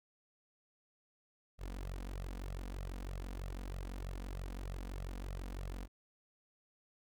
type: tone with flanger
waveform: sawtooth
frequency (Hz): 46.02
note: F#1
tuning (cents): -9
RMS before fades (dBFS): -43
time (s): 1.58-5.88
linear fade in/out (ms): 50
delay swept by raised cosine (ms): 1.5 to 4.2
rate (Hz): 3.2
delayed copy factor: +0.9
effects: none